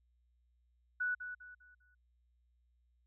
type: tone with echo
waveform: sine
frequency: 1478 Hz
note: F#6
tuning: 2 cents flat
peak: -32 dBFS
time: 1-1.15 s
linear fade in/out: 10 ms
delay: 200 ms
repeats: 4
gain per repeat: -9 dB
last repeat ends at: 1.95 s
effects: added 60 Hz sine -70 dBFS peak until 3.06 s